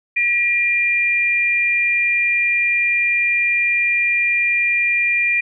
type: tone pair together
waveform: sine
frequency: 1930.2 / 2400 Hz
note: B6 / D7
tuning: -40 / +37 cents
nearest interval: major third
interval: 377 cents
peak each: -22 / -15 dBFS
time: 0.16-5.41 s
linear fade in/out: 10 ms
effects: none